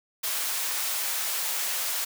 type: high-pass noise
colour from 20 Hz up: white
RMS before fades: -29 dBFS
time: 0.23-2.05 s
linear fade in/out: 10 ms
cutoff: 650 Hz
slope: 12 dB/octave
effects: none